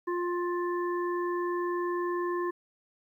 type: harmonic tone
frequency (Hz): 351.6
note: F4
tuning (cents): +12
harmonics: 1 / 3 / 5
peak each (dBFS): -29 / -34 / -41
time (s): 0.07-2.51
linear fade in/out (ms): 10
effects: 11-bit